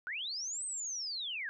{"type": "linear two-way sweep", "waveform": "sine", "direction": "up then down", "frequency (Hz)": [1396.9, 8372, 1560], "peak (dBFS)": -36, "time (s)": [0.07, 1.49], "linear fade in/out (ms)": 0, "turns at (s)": 0.65, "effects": []}